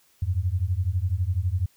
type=beating tone pair; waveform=sine; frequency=85.3 / 97.3 Hz; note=F2 / G2; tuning=-40 / -12 cents; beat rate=12 Hz; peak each=-25 dBFS; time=0.22-1.66 s; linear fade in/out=5 ms; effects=white hiss -62 dBFS RMS until 1.76 s